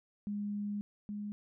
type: tone pair in turn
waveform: sine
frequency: 205.5 / 207 Hz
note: G#3 / G#3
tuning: -18 / -5 cents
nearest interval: unison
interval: 13 cents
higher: second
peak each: -34 / -37 dBFS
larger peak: first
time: 0.27-0.81 / 1.09-1.32 s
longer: first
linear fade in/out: 0 ms
effects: none